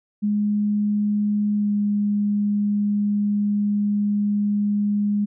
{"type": "tone with pitch glide", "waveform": "sine", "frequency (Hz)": [207.7, 205.8], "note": ["G#3", "G#3"], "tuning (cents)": [0, -16], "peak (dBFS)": -18, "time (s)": [0.22, 5.26], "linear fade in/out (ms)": 20, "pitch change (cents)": -16, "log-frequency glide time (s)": [1.56, 1.71], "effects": []}